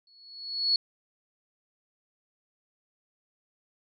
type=tone with exponential growth; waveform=sine; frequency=4379 Hz; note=C#8; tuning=22 cents flat; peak=-19 dBFS; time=0.07-0.76 s; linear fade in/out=2 ms; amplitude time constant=150 ms; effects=none